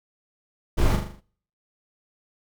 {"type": "noise with echo", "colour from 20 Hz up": "brown", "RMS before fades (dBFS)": -20, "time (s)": [0.77, 0.97], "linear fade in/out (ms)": 20, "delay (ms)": 40, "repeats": 6, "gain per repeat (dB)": -5, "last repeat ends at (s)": 1.21, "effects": ["noise-tail reverb RT60 0.6 s tail -26 dB re dry"]}